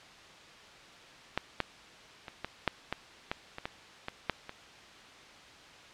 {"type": "clicks", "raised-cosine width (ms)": 0.3, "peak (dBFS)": [-12, -12, -25, -18, -9, -15, -15, -23, -18, -19, -11, -24], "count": 12, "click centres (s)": [1.376, 1.603, 2.282, 2.446, 2.677, 2.926, 3.315, 3.584, 3.655, 4.084, 4.297, 4.494], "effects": ["white hiss -52 dBFS RMS until 5.93 s", "low-pass 4000 Hz 12 dB/octave"]}